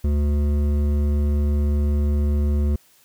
sine tone with hard clipping, 72.9 Hz, D2, 12 cents flat, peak -19 dBFS, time 0.04-2.76 s, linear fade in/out 5 ms, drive 11 dB, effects white hiss -56 dBFS RMS until 3.04 s

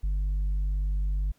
sine tone with tanh clipping, 49 Hz, G1, in tune, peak -25 dBFS, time 0.03-1.32 s, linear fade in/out 10 ms, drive 3 dB, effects pink hiss -67 dBFS RMS until 1.38 s

